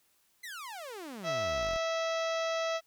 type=exponential sweep; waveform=sawtooth; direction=down; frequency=2093 to 35.02 Hz; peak=-37 dBFS; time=0.43-1.78 s; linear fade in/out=10 ms
type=harmonic tone; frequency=655 Hz; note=E5; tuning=11 cents flat; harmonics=1 / 2 / 3 / 4 / 5 / 6 / 7 / 8 / 9 / 10; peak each=-31 / -37 / -41 / -43 / -44 / -46 / -51 / -48 / -49 / -55 dBFS; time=1.23-2.81 s; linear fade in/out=50 ms
effects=white hiss -70 dBFS RMS until 2.86 s